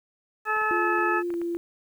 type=harmonic tone; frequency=431.2 Hz; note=A4; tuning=35 cents flat; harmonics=1 / 2 / 3 / 4 / 6; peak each=-33 / -29 / -26 / -27 / -35 dBFS; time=0.45-1.23 s; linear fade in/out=50 ms
type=clicks; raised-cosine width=0.5 ms; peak=-28 dBFS; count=7; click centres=0.566 / 0.617 / 0.989 / 1.304 / 1.34 / 1.416 / 1.549 s
type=tone with pitch glide; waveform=sine; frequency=349.2 to 342 Hz; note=F4 to F4; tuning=0 to -36 cents; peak=-26 dBFS; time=0.71-1.57 s; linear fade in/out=0 ms; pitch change=-36 cents; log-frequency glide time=1.28-1.35 s
effects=9-bit